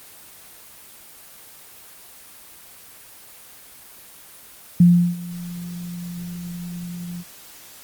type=tone with ADSR envelope; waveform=sine; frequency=174.61 Hz; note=F3; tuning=in tune; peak=-7 dBFS; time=4.8-7.24 s; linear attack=5 ms; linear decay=350 ms; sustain=-22 dB; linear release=40 ms; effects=white hiss -44 dBFS RMS until 7.83 s + Opus 24 kbps